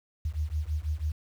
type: beating tone pair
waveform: sine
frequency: 73.42 / 79.52 Hz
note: D2 / D#2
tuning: 0 / +38 cents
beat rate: 6.1 Hz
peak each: -31 dBFS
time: 0.25-1.12 s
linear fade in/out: 5 ms
effects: 9-bit